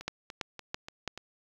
two click trains, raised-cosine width 0.2 ms, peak -15 / -24 dBFS, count 4 / 5, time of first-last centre 0.08-1.077 / 0.01-1.176 s, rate 3.01 / 3.43 Hz, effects low-pass 7000 Hz 12 dB/octave + 8-bit

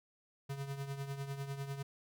square tone with tremolo, 138.59 Hz, C#3, in tune, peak -37 dBFS, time 0.49-1.83 s, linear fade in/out 10 ms, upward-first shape triangle, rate 10 Hz, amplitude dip 70%, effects none

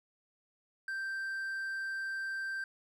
triangle tone, 1568 Hz, G6, in tune, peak -33 dBFS, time 0.88-2.64 s, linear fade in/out 2 ms, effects none

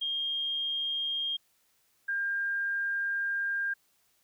sine tone pair in turn, 3223 / 1602.7 Hz, G7 / G6, +47 / +38 cents, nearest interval octave, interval 1209 cents, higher first, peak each -29 / -28 dBFS, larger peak second, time 0.01-1.37 / 2.08-3.74 s, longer second, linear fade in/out 10 ms, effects white hiss -70 dBFS RMS until 4.23 s

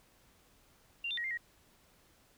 sine tone with pitch steps, 2775 / 3579 / 1895 / 2100 / 1895 Hz, F7 / A7 / A#6 / C7 / A#6, -12 / +29 / +28 / +6 / +28 cents, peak -34 dBFS, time 1.04-1.375 s, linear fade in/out 5 ms, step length 67 ms, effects pink hiss -66 dBFS RMS until 2.37 s

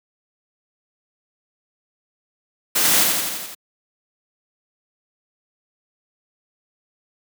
white noise with echo, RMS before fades -18 dBFS, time 2.75-3.04 s, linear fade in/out 10 ms, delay 85 ms, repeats 6, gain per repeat -3 dB, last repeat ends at 3.55 s, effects high-pass 150 Hz 12 dB/octave

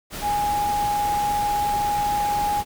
sine tone in noise, 826 Hz, G#5, 10 cents flat, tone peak -20 dBFS, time 0.21-2.64 s, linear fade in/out 50 ms, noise pink, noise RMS -32 dBFS, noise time 0.1-2.65 s, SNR +9 dB, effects none

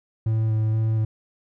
triangle tone with vibrato, 110 Hz, A2, in tune, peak -17 dBFS, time 0.26-1.05 s, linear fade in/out 5 ms, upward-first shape square, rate 2.1 Hz, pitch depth 12 cents each way, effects none

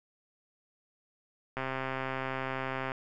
click train, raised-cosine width 0.5 ms, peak -19 dBFS, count 179, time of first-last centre 1.57-2.918 s, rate 132 Hz, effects none

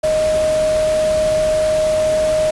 sine tone in noise, 622.3 Hz, D#5, in tune, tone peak -13 dBFS, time 0.03-2.51 s, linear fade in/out 10 ms, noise pink, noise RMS -27 dBFS, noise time 0.03-2.51 s, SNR +11 dB, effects resampled to 24000 Hz

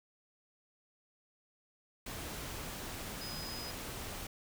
sine tone in noise, 5010 Hz, D#8, 11 cents sharp, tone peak -44 dBFS, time 3.21-3.71 s, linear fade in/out 5 ms, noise pink, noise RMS -43 dBFS, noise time 2.06-4.27 s, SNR -4 dB, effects none

